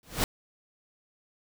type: noise with exponential growth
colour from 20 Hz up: pink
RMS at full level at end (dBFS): -22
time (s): 0.03-0.24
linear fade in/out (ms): 1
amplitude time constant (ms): 44
effects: none